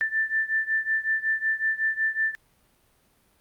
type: beating tone pair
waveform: sine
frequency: 1769 / 1774.4 Hz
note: A6 / A6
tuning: +9 / +14 cents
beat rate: 5.4 Hz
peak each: -25 / -27 dBFS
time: 0.01-2.35 s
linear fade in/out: 0 ms
effects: pink hiss -64 dBFS RMS until 3.4 s + Opus 48 kbps